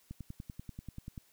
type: click train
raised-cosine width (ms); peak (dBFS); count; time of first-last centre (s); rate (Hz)
5; -30; 12; 0.11-1.178; 10.3
effects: white hiss -67 dBFS RMS until 1.32 s